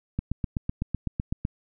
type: click train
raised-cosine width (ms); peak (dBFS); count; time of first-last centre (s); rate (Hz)
5; -14; 11; 0.19-1.451; 7.93
effects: none